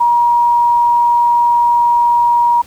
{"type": "tone", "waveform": "sine", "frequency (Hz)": 952, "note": "A#5", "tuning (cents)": 36, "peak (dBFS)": -8, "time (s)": [0, 2.62], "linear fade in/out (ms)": 10, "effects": ["pink hiss -42 dBFS RMS until 2.66 s"]}